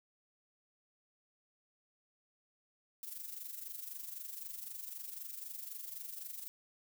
violet noise with amplitude modulation, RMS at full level -43 dBFS, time 3.03-6.48 s, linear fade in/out 0 ms, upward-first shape sine, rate 23.9 Hz, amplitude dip 65%, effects none

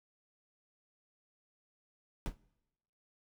brown noise with exponential decay, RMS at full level -28 dBFS, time 2.26-2.37 s, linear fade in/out 0 ms, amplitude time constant 22 ms, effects noise-tail reverb RT60 1.0 s tail -24 dB re dry

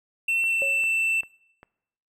triangle tone with pitch glide, 2698 to 2670 Hz, E7 to E7, +40 to +22 cents, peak -20 dBFS, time 0.28-1.21 s, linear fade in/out 5 ms, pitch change -18 cents, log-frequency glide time 0.47-0.66 s
click train, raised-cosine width 0.5 ms, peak -30 dBFS, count 4, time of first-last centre 0.44-1.63 s, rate 2.52 Hz
sine tone with exponential decay, 551 Hz, C#5, 11 cents flat, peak -26 dBFS, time 0.62-0.91 s, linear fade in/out 0 ms, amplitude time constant 61 ms
effects noise-tail reverb RT60 0.9 s tail -23 dB re dry

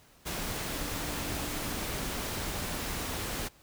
sine tone in noise, 293.7 Hz, D4, in tune, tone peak -44 dBFS, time 0.7-1.82 s, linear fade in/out 20 ms, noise pink, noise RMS -35 dBFS, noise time 0.25-3.49 s, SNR -12 dB, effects pink hiss -60 dBFS RMS until 3.62 s

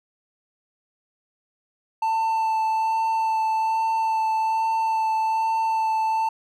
triangle tone with vibrato, 888 Hz, A5, 16 cents sharp, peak -18 dBFS, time 2.02-6.29 s, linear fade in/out 5 ms, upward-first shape sine, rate 1.2 Hz, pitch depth 12 cents each way, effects none

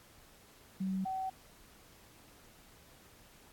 sine tone pair in turn, 190 / 760 Hz, F#3 / F#5, +46 / +46 cents, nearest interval 2 octaves, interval 2400 cents, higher second, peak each -32 / -34 dBFS, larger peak first, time 0.8-1.05 / 1.05-1.3 s, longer neither, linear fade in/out 10 ms, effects pink hiss -60 dBFS RMS until 3.52 s + AAC 64 kbps

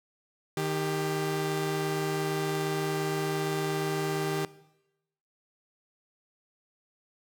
sawtooth tone pair together, 154.6 / 395.2 Hz, D#3 / G4, -11 / +14 cents, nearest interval octave + major third, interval 1625 cents, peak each -27 dBFS, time 0.57-4.45 s, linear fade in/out 2 ms, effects noise-tail reverb RT60 0.9 s tail -19 dB re dry

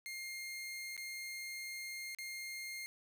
sawtooth tone with dropouts, 2122 Hz, C7, 24 cents sharp, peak -39 dBFS, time 0.06-2.86 s, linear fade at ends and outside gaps 0 ms, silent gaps 0.966-0.977 / 2.148-2.186 s, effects none

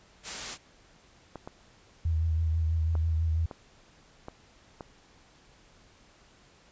white noise, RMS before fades -36 dBFS, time 0.23-0.58 s, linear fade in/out 50 ms
clicks, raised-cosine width 1 ms, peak -25 dBFS, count 6, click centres 1.357 / 1.475 / 2.953 / 3.512 / 4.284 / 4.808 s
sine tone with vibrato, 80.8 Hz, E2, 34 cents flat, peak -24 dBFS, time 2.05-3.46 s, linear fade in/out 5 ms, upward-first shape triangle, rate 6.1 Hz, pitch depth 46 cents each way
effects pink hiss -59 dBFS RMS until 6.71 s + resampled to 16000 Hz

